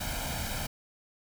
pink noise with comb filter, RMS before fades -34 dBFS, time 0-0.67 s, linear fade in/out 10 ms, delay 1.3 ms, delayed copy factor +0.7, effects none

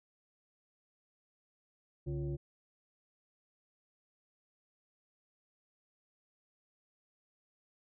sine tone with frequency modulation, 141.4 Hz, C#3, 35 cents sharp, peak -34 dBFS, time 2.06-2.37 s, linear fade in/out 20 ms, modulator 207 Hz, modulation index 0.98, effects none

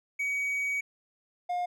triangle tone pair in turn, 2260 / 711.9 Hz, C#7 / F5, +33 / +33 cents, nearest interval octave + minor sixth, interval 2000 cents, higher first, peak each -26 dBFS, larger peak neither, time 0.19-0.81 / 1.49-1.66 s, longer first, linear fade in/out 10 ms, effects none

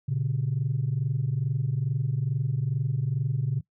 sine tone pair together, 118 / 140.33 Hz, A#2 / C#3, +22 / +22 cents, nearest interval minor third, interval 300 cents, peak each -27 / -25 dBFS, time 0.08-3.61 s, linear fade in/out 10 ms, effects noise-tail reverb RT60 0.1 s tail -21 dB re dry + tanh soft clip ceiling -18 dBFS

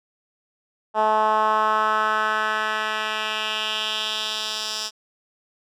10% pulse tone with band-pass filter sweep, 216 Hz, A3, 32 cents flat, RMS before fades -23 dBFS, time 0.94-4.91 s, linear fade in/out 50 ms, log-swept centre 820 to 5100 Hz, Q 2.4, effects none

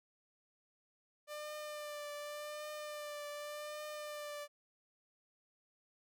sawtooth tone with vibrato, 595 Hz, D5, 22 cents sharp, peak -39 dBFS, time 1.27-4.48 s, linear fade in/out 50 ms, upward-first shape triangle, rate 0.87 Hz, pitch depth 29 cents each way, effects none

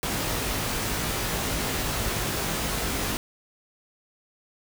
pink noise with comb filter, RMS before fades -28 dBFS, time 0.03-3.17 s, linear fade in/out 0 ms, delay 19 ms, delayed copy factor +0.55, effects none

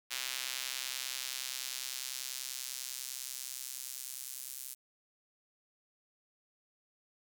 square tone with high-pass filter sweep, 65.1 Hz, C2, 8 cents flat, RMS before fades -41 dBFS, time 0.1-4.75 s, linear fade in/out 20 ms, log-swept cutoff 2800 to 9000 Hz, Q 0.85, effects none

